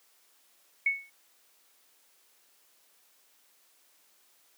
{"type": "tone with exponential decay", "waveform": "sine", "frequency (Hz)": 2211, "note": "C#7", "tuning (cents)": -5, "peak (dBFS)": -20, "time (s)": [0.86, 1.1], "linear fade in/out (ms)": 5, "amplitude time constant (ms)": 52, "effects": ["white hiss -65 dBFS RMS until 4.57 s", "high-pass 300 Hz 12 dB/octave"]}